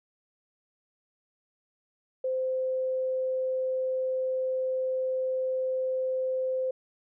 sine tone, 518 Hz, C5, 17 cents flat, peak -26 dBFS, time 2.24-6.71 s, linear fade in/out 5 ms, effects none

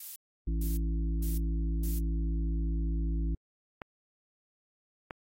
violet noise bursts, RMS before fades -41 dBFS, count 4, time 0-1.99 s, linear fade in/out 5 ms, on 160 ms, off 450 ms
harmonic tone, 55 Hz, A1, in tune, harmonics 1 / 3 / 5 / 6, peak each -28 / -38 / -42 / -44 dBFS, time 0.47-3.35 s, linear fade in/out 5 ms
clicks, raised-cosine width 0.5 ms, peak -24 / -23 dBFS, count 2, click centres 3.818 / 5.108 s
effects AAC 48 kbps

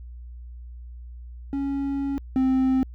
triangle tone pair in turn, 277.2 / 261.6 Hz, C#4 / C4, 0 / 0 cents, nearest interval minor second, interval 100 cents, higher first, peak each -22 / -16 dBFS, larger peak second, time 1.53-2.18 / 2.36-2.83 s, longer first, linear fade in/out 0 ms, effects added 60 Hz sine -37 dBFS peak until 2.94 s

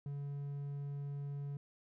triangle tone, 142 Hz, C#3, 42 cents sharp, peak -37 dBFS, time 0.06-1.57 s, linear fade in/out 2 ms, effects none

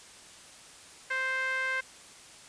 sawtooth tone with band-pass filter, 523.3 Hz, C5, in tune, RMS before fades -31 dBFS, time 1.1-1.81 s, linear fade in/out 10 ms, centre 1800 Hz, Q 9.4, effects white hiss -51 dBFS RMS until 2.48 s + resampled to 22050 Hz

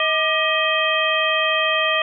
harmonic tone with a mistuned harmonic, 633 Hz, D#5, 30 cents sharp, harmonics 1 / 2 / 3 / 4 / 5, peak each -23 / -23 / -23 / -23 / -23 dBFS, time 0-2.02 s, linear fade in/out 2 ms, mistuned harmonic 2, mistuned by -96 cents, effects none

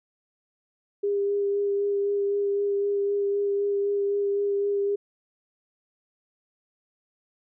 sine tone with vibrato, 402.9 Hz, G4, 48 cents sharp, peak -22 dBFS, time 1.03-4.96 s, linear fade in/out 10 ms, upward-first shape sine, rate 3.9 Hz, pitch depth 13 cents each way, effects none

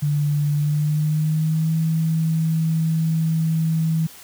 sine tone with pitch glide, 146.83 to 161.05 Hz, D3 to E3, 0 to -40 cents, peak -17 dBFS, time 0.02-4.07 s, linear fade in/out 10 ms, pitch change +160 cents, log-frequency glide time 0.54-1.75 s, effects white hiss -43 dBFS RMS until 4.23 s

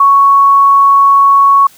sine tone, 1111 Hz, C#6, 4 cents sharp, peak -3 dBFS, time 0-1.67 s, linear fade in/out 5 ms, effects white hiss -42 dBFS RMS until 1.77 s

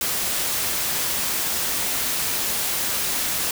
white noise, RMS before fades -24 dBFS, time 0.01-3.51 s, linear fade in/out 2 ms, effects none

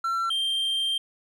triangle tone pair in turn, 1352 / 3167 Hz, E6 / G7, +43 / +17 cents, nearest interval octave + minor third, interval 1474 cents, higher second, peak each -22 dBFS, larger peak neither, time 0.04-0.3 / 0.3-0.98 s, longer second, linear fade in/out 5 ms, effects none

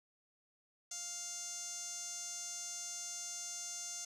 sawtooth tone with band-pass filter, 700 Hz, F5, 4 cents sharp, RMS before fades -44 dBFS, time 0.91-4.05 s, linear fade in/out 5 ms, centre 6500 Hz, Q 6.2, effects none

